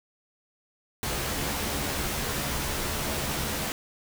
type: noise with comb filter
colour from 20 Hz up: pink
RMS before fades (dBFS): -30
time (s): 1.03-3.72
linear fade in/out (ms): 0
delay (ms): 14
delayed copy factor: +0.5
effects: none